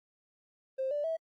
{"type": "tone with pitch steps", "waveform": "triangle", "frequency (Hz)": [528, 585.9, 650], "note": ["C5", "D5", "E5"], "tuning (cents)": [16, -4, -24], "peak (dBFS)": -26, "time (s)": [0.78, 1.17], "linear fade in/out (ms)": 20, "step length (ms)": 130, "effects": ["tanh soft clip ceiling -28 dBFS", "AAC 64 kbps"]}